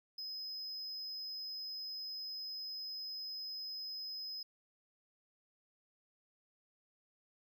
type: tone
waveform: triangle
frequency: 5070 Hz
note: D#8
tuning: 32 cents sharp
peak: -40 dBFS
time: 0.18-4.43 s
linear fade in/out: 5 ms
effects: none